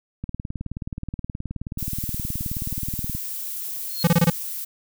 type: click train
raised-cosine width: 5 ms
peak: -17 dBFS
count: 56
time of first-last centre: 0.24-3.15 s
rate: 18.9 Hz
type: noise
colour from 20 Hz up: violet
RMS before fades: -31 dBFS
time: 1.78-4.65 s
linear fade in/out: 10 ms
type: tone with exponential growth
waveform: sine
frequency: 4255 Hz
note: C8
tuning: 28 cents sharp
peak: -23 dBFS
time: 3.82-4.03 s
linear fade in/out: 0 ms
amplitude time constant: 45 ms
type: tone bursts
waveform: square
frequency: 169.4 Hz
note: E3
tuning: 48 cents sharp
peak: -14 dBFS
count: 5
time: 4.04-4.301 s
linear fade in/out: 5 ms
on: 33 ms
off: 24 ms
effects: none